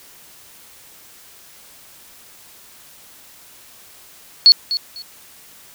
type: tone with echo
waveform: sine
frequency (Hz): 4380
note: C#8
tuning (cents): -22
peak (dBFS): -4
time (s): 4.46-4.52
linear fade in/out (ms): 0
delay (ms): 250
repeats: 2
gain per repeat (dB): -13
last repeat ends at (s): 5.02
effects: white hiss -45 dBFS RMS until 5.74 s